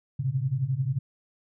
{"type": "tone cluster", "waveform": "sine", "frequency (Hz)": [108.9, 126.8, 138.1], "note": ["A2", "B2", "C#3"], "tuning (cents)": [-17, 46, -6], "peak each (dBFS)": [-36, -28, -27], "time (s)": [0.19, 0.99], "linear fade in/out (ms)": 10, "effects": []}